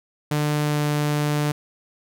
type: tone with pitch glide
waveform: sawtooth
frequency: 149.1 to 148.24 Hz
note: D3 to D3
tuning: +27 to +17 cents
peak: -16 dBFS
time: 0.31-1.52 s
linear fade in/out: 5 ms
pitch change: -10 cents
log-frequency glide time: 0.63-0.8 s
effects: none